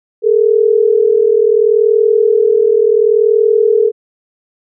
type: tone pair together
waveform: sine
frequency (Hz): 419.3 / 460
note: G#4 / A#4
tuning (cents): +17 / -23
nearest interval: major second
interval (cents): 160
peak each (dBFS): -10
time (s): 0.22-3.92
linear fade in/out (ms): 50
effects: none